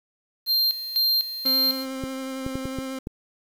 square tone with tremolo, 4180 Hz, C8, 2 cents flat, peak -19 dBFS, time 0.46-1.86 s, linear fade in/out 50 ms, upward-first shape square, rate 2 Hz, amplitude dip 75%
30% pulse tone with vibrato, 264.3 Hz, C4, 18 cents sharp, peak -27 dBFS, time 1.45-2.99 s, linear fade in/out 5 ms, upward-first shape triangle, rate 11 Hz, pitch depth 16 cents each way
clicks, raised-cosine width 3 ms, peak -17 dBFS, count 6, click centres 2.038 / 2.464 / 2.555 / 2.655 / 2.787 / 3.071 s
effects 8-bit

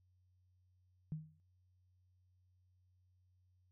sine tone with exponential decay, 155.9 Hz, D#3, 4 cents sharp, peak -36 dBFS, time 1.12-1.4 s, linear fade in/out 0 ms, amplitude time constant 60 ms, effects added 91 Hz sine -70 dBFS peak until 3.71 s

